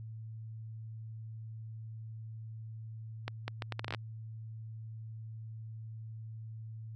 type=accelerating click train; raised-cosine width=0.3 ms; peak=-20 dBFS; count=11; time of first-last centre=3.28-3.947 s; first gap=200 ms; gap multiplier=0.71; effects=added 111 Hz sine -42 dBFS peak until 6.95 s